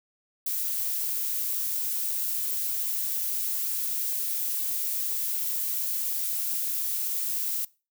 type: noise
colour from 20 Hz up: violet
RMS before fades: -29 dBFS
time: 0.46-7.65 s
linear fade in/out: 5 ms
effects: noise-tail reverb RT60 0.3 s tail -21 dB re dry